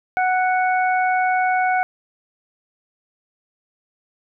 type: harmonic tone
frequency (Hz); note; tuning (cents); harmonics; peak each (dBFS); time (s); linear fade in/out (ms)
740; F#5; 0; 1 / 2 / 3; -17 / -23 / -27; 0.17-1.83; 0
effects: none